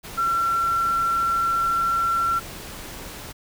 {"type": "tone in noise", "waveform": "sine", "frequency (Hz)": 1357, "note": "E6", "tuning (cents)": 50, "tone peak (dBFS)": -19, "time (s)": [0.17, 2.4], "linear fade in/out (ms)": 20, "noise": "pink", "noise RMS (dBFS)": -37, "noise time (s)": [0.03, 3.33], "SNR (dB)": 15, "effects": []}